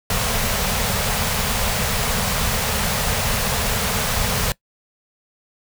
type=band-stop noise; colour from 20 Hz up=pink; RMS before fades=-21 dBFS; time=0.1-4.52 s; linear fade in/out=2 ms; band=240 to 410 Hz; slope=96 dB/octave; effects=noise-tail reverb RT60 0.1 s tail -22 dB re dry